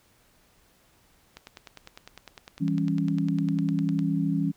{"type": "click train", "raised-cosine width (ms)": 0.2, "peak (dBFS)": -24, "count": 27, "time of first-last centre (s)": [1.37, 3.991], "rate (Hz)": 9.92}
{"type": "chord", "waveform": "sine", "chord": "C# diminished", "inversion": "first", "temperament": "equal with one note detuned", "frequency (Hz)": [164.81, 197.82, 277.2], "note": ["E3", "G3", "C#4"], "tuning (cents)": [0, 16, 0], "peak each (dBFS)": [-26, -29, -27], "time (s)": [2.6, 4.52], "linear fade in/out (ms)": 20}
{"effects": ["pink hiss -62 dBFS RMS until 4.56 s"]}